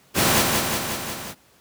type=noise with echo; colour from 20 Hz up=pink; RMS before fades=-18 dBFS; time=0.14-0.45 s; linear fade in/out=50 ms; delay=180 ms; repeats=5; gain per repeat=-3 dB; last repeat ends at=1.35 s; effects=pink hiss -56 dBFS RMS until 1.6 s + high-pass 100 Hz 12 dB/octave